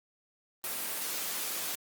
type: noise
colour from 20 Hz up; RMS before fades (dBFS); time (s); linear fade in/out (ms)
white; -35; 0.64-1.75; 0
effects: high-pass 200 Hz 12 dB/octave + Opus 32 kbps